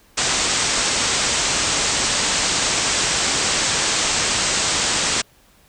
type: low-pass noise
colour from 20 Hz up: white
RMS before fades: -20 dBFS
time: 0.17-5.22 s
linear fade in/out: 10 ms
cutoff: 8400 Hz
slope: 96 dB/octave
effects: pink hiss -54 dBFS RMS until 5.68 s